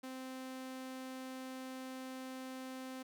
sawtooth tone, 260 Hz, C4, 11 cents flat, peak -40 dBFS, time 0.03-3.03 s, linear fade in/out 10 ms, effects none

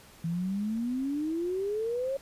sine exponential sweep, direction up, 162.3 to 554 Hz, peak -28 dBFS, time 0.24-2.17 s, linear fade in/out 5 ms, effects pink hiss -54 dBFS RMS until 2.21 s + resampled to 32000 Hz

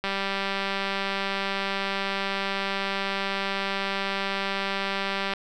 click train, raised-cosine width 0.3 ms, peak -12 dBFS, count 1039, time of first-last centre 0.04-5.336 s, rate 196 Hz, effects none

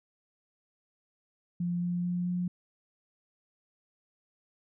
sine tone with pitch steps, 174.61 / 175.82 / 177.05 / 178.28 Hz, F3 / F3 / F3 / F3, 0 / +12 / +24 / +36 cents, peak -28 dBFS, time 1.6-2.48 s, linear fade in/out 5 ms, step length 220 ms, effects none

